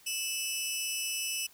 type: tone pair together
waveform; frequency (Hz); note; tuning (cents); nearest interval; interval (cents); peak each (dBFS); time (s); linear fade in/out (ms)
15% pulse; 2624 / 2949; E7 / F#7; -9 / -6; major second; 203; -27 / -28; 0.06-1.47; 10
effects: white hiss -59 dBFS RMS until 1.53 s